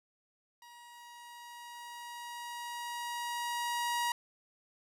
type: tone with level ramp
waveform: sawtooth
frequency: 954 Hz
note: A#5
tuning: 40 cents sharp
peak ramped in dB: -49 to -26 dBFS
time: 0.62-4.12 s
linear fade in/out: 2 ms
effects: resampled to 32000 Hz + 11-bit